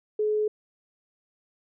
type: tone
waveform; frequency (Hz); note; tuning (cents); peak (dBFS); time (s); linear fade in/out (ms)
sine; 425.4; G#4; +42; -22; 0.19-0.48; 5
effects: none